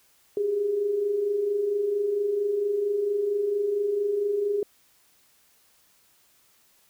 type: tone pair together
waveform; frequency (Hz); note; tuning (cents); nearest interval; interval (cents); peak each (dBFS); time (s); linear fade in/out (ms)
sine; 385.5 / 409.9; G4 / G#4; -29 / -23; minor second; 106; -33 / -23; 0.37-4.63; 2
effects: white hiss -62 dBFS RMS until 6.89 s